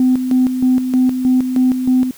sine tone with tremolo, 255.2 Hz, C4, 43 cents flat, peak -8 dBFS, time 0-2.11 s, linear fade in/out 2 ms, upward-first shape square, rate 3.2 Hz, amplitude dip 60%, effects tanh soft clip ceiling -5 dBFS + white hiss -42 dBFS RMS until 2.17 s

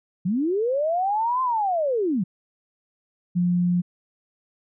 sine linear two-way sweep, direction up then down, 164.81 to 1046.5 to 164.81 Hz, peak -20 dBFS, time 0.25-2.24 s, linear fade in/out 10 ms, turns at 1.42 s
sine tone, 176.9 Hz, F3, 23 cents sharp, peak -18 dBFS, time 3.35-3.82 s, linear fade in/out 20 ms
effects none

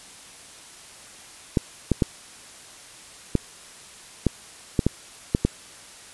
clicks, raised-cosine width 3 ms, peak -5 dBFS, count 9, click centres 1.572 / 1.917 / 2.022 / 3.353 / 4.267 / 4.792 / 4.866 / 5.349 / 5.45 s, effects white hiss -45 dBFS RMS until 6.13 s + resampled to 24000 Hz

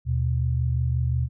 sine tone pair together, 77.8 / 123.5 Hz, D#2 / B2, 0 / 0 cents, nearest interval minor sixth, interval 800 cents, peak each -24 / -23 dBFS, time 0.05-1.29 s, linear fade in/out 50 ms, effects none

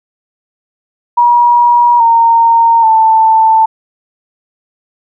sine tone with pitch steps, 958 / 921.6 / 886.6 Hz, A#5 / A#5 / A5, +47 / -20 / +13 cents, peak -4 dBFS, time 1.17-3.66 s, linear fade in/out 10 ms, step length 830 ms, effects none

